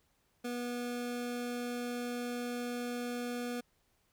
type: tone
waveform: 25% pulse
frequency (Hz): 242.8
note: B3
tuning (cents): -29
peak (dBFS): -32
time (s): 0.44-3.61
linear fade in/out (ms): 10
effects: pink hiss -74 dBFS RMS until 4.12 s